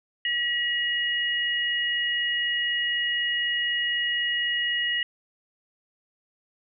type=tone pair together; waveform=sine; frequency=1922 / 2886 Hz; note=B6 / F#7; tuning=-48 / -44 cents; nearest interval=perfect fifth; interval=704 cents; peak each=-26 dBFS; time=0.25-5.03 s; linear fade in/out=2 ms; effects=none